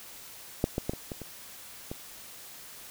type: clicks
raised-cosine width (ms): 2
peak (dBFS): -10 / -15 / -15 / -23 / -22 / -26 / -22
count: 7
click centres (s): 0.641 / 0.781 / 0.895 / 0.935 / 1.118 / 1.217 / 1.915
effects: white hiss -47 dBFS RMS until 2.9 s